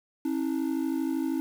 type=ring-modulated tone; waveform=triangle; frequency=295.3 Hz; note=D4; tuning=10 cents sharp; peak=-21 dBFS; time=0.25-1.4 s; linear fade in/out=0 ms; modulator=26.4 Hz; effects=8-bit